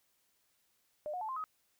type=tone with pitch steps; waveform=sine; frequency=603 / 725.4 / 872.7 / 1049.9 / 1263 Hz; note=D5 / F#5 / A5 / C6 / D#6; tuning=+46 / -34 / -14 / +6 / +26 cents; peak=-36 dBFS; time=1.06-1.44 s; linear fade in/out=0 ms; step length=76 ms; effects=white hiss -75 dBFS RMS until 1.79 s